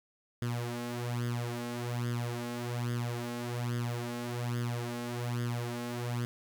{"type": "tone with flanger", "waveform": "sawtooth", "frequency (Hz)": 120.2, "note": "B2", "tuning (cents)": -46, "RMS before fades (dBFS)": -35, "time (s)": [0.42, 6.25], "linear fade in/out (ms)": 0, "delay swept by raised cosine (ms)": [0.6, 3.7], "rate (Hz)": 1.2, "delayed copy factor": 0.75, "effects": []}